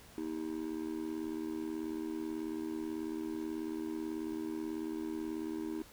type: tone with amplitude modulation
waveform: triangle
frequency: 317.7 Hz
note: D#4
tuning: 36 cents sharp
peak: -30 dBFS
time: 0.18-5.82 s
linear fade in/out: 0 ms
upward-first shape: sine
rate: 78.3 Hz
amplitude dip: 95%
effects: pink hiss -57 dBFS RMS until 5.92 s